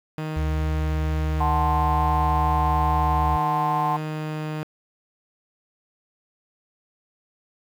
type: tone with pitch glide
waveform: sawtooth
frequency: 155.7 to 154.18 Hz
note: D#3 to D#3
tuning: +2 to -15 cents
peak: -23 dBFS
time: 0.18-4.63 s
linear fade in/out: 0 ms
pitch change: -17 cents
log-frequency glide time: 3.17-4.51 s
type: tone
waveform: sine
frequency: 73.42 Hz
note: D2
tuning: in tune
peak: -22 dBFS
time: 0.36-3.37 s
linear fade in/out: 10 ms
type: chord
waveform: sine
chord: F# diminished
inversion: none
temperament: equal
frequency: 740 / 880 / 1046.5 Hz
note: F#5 / A5 / C6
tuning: 0 / 0 / 0 cents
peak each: -25 dBFS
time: 1.4-3.97 s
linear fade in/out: 10 ms
effects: low-pass 3000 Hz 12 dB/octave + 8-bit